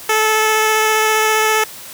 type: tone with vibrato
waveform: 10% pulse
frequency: 435 Hz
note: A4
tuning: 20 cents flat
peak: -4 dBFS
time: 0.09-1.64 s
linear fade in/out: 5 ms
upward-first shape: sine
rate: 15 Hz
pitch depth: 9 cents each way
effects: white hiss -34 dBFS RMS until 1.93 s + high-pass 60 Hz 12 dB/octave